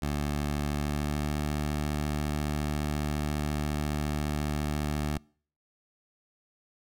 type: tone with pitch glide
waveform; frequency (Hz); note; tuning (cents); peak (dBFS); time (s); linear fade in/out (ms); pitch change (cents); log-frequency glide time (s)
15% pulse; 73.2 to 74.48; D2 to D2; -5 to +25; -22; 0.02-5.18; 5; +30; 0.75-1.36
effects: noise-tail reverb RT60 0.5 s tail -26 dB re dry